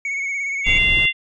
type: tone with vibrato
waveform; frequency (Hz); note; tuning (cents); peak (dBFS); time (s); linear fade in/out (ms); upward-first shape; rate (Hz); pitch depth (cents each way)
triangle; 2217; C#7; 0; -20; 0.05-0.78; 2; sine; 17; 35
type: harmonic tone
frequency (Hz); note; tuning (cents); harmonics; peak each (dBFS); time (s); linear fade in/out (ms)
692; F5; -16; 3 / 4 / 5; -17 / -17 / -23; 0.64-1.13; 50
type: noise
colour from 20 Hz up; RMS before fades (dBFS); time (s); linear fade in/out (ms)
brown; -25; 0.66-1.06; 5
effects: resampled to 22050 Hz